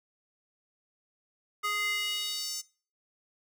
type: tone with high-pass filter sweep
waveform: square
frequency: 415.3 Hz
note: G#4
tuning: in tune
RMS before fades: -33 dBFS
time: 1.63-2.62 s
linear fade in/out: 20 ms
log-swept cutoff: 1400 to 6200 Hz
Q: 3
effects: noise-tail reverb RT60 0.4 s tail -22 dB re dry